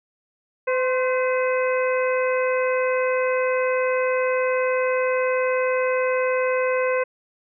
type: harmonic tone with a mistuned harmonic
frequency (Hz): 510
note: C5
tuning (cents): -44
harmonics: 1 / 2 / 3 / 4 / 5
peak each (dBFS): -20 / -28 / -30 / -31 / -32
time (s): 0.67-7.04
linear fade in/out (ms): 10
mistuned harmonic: 2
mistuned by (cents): +45
effects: none